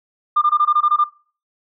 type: tone bursts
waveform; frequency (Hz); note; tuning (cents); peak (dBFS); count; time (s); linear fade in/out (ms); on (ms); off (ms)
sine; 1200; D6; +37; -10; 9; 0.36-1.042; 10; 58; 20
effects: noise-tail reverb RT60 0.4 s tail -21 dB re dry + tanh soft clip ceiling -6 dBFS